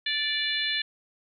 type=harmonic tone; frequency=585 Hz; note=D5; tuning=7 cents flat; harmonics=3 / 4 / 5 / 6 / 7; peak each=-31 / -34 / -33 / -30 / -32 dBFS; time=0.06-0.82 s; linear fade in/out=5 ms; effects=none